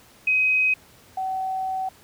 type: tone pair in turn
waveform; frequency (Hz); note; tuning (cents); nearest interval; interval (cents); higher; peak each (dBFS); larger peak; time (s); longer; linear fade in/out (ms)
sine; 2524 / 758.2; D#7 / F#5; +24 / +42; octave + major sixth; 2082; first; -17 / -24; first; 0.27-0.74 / 1.17-1.89; second; 5
effects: pink hiss -52 dBFS RMS until 2.03 s + high-pass 60 Hz 12 dB/octave